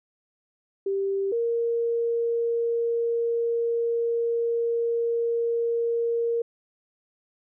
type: tone pair in turn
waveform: sine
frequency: 392 / 466.2 Hz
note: G4 / A#4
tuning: 0 / 0 cents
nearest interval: minor third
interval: 300 cents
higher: second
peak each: -23 / -22 dBFS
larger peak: second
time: 0.86-1.32 / 1.32-6.42 s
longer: second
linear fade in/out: 5 ms
effects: none